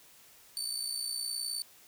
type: tone with amplitude modulation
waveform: 25% pulse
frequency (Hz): 4534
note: C#8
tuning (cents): +38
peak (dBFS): -26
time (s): 0.57-1.62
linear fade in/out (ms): 0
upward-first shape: sine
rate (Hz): 59.5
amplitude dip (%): 65
effects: white hiss -58 dBFS RMS until 1.87 s